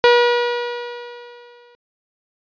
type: tone with exponential decay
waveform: sawtooth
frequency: 481.6 Hz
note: B4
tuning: 44 cents flat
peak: -4 dBFS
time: 0.04-1.75 s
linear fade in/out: 0 ms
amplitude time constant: 370 ms
effects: resampled to 11025 Hz